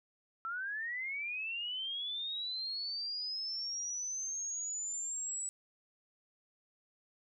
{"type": "linear sweep", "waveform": "sine", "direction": "up", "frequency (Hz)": [1318.5, 7902], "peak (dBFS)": -36, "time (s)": [0.45, 5.49], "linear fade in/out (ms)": 0, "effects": []}